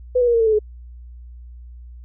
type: tone with pitch steps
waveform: sine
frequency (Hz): 500 / 486.6 / 473.6 / 460.9 / 448.5 / 436.5 / 424.8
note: B4 / B4 / A#4 / A#4 / A4 / A4 / G#4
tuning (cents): +21 / -26 / +27 / -20 / +33 / -14 / +39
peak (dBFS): -13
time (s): 0.15-0.591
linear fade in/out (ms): 10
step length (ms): 63
effects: added 60 Hz sine -36 dBFS peak until 2.04 s